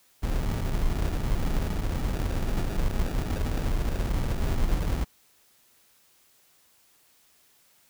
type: noise with sample-and-hold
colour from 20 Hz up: brown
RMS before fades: -26 dBFS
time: 0.22-5.05 s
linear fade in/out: 20 ms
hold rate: 1050 Hz
effects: white hiss -62 dBFS RMS until 7.89 s